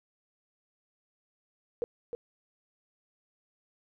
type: tone with echo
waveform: sine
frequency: 475.9 Hz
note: A#4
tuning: 36 cents sharp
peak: -27 dBFS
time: 1.82-1.84 s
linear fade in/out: 0 ms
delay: 310 ms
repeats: 1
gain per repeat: -6 dB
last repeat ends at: 2.15 s
effects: none